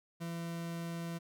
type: tone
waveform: 40% pulse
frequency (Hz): 168.4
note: E3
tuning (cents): +37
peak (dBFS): -37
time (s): 0.2-1.19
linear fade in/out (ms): 20
effects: none